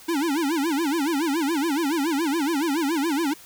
square tone with vibrato, 305 Hz, D#4, 34 cents flat, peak -22 dBFS, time 0.08-3.34 s, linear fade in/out 10 ms, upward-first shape sine, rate 7.1 Hz, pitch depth 210 cents each way, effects white hiss -47 dBFS RMS until 3.45 s

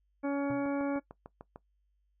harmonic tone, 281.2 Hz, C#4, 25 cents sharp, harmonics 1 / 2 / 3 / 4 / 5 / 6 / 8, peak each -30 / -35 / -42 / -45 / -46 / -50 / -49 dBFS, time 0.23-1 s, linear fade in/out 20 ms
sine tone with exponential decay, 127.6 Hz, C3, 43 cents flat, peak -38 dBFS, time 0.5-0.79 s, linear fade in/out 0 ms, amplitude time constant 61 ms
click train, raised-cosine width 1 ms, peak -31 dBFS, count 8, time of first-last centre 0.51-1.559 s, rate 6.67 Hz
effects noise-tail reverb RT60 0.1 s tail -18 dB re dry + added 50 Hz sine -70 dBFS peak until 2.2 s

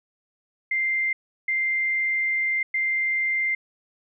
sine tone bursts at uneven times, 2093 Hz, C7, in tune, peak -21 dBFS, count 3, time 0.71-1.13 / 1.48-2.63 / 2.74-3.55 s, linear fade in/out 5 ms, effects none

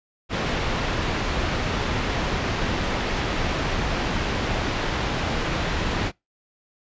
pink low-pass noise, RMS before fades -25 dBFS, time 0.29-6.12 s, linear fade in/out 50 ms, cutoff 3600 Hz, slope 12 dB/octave, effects noise-tail reverb RT60 0.2 s tail -25 dB re dry + resampled to 16000 Hz

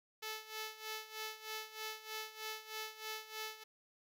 5% pulse tone with tremolo, 435.7 Hz, A4, 17 cents flat, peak -29 dBFS, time 0.22-3.64 s, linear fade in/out 10 ms, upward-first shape sine, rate 3.2 Hz, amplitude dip 80%, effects none

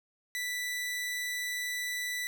sawtooth tone, 1975.5 Hz, B6, in tune, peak -29 dBFS, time 0.35-2.27 s, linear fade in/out 0 ms, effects none

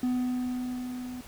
triangle tone with level ramp, 250.2 Hz, B3, 23 cents sharp, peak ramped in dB -22 to -34 dBFS, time 0.03-1.21 s, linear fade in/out 2 ms, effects pink hiss -49 dBFS RMS until 1.27 s

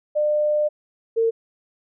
sine tone pair in turn, 600 / 454.7 Hz, D5 / A#4, +37 / -43 cents, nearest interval perfect fourth, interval 480 cents, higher first, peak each -17 / -16 dBFS, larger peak second, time 0.15-0.69 / 1.16-1.31 s, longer first, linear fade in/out 20 ms, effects none

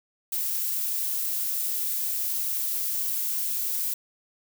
violet noise, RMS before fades -28 dBFS, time 0.32-3.94 s, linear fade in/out 5 ms, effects none

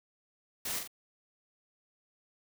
white noise with echo, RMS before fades -36 dBFS, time 0.65-0.79 s, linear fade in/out 5 ms, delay 43 ms, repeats 2, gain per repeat -5 dB, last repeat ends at 0.876 s, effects none

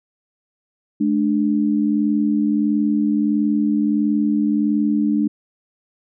sine tone pair together, 213.7 / 295.2 Hz, G#3 / D4, +50 / +9 cents, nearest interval tritone, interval 559 cents, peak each -18 dBFS, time 1-5.28 s, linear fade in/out 10 ms, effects none

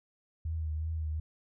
sine tone with vibrato, 79 Hz, D#2, 27 cents sharp, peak -31 dBFS, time 0.45-1.2 s, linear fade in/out 5 ms, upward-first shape triangle, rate 2.7 Hz, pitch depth 50 cents each way, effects none

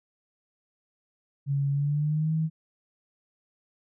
sine tone with pitch glide, 140 to 158.97 Hz, C#3 to D#3, +18 to +38 cents, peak -23 dBFS, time 1.46-2.5 s, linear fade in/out 50 ms, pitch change +220 cents, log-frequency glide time 1.71-2.33 s, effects none

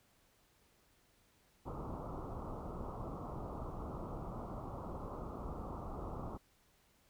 pink low-pass noise, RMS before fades -44 dBFS, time 1.65-6.38 s, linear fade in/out 20 ms, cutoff 1300 Hz, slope 96 dB/octave, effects pink hiss -71 dBFS RMS until 7.09 s

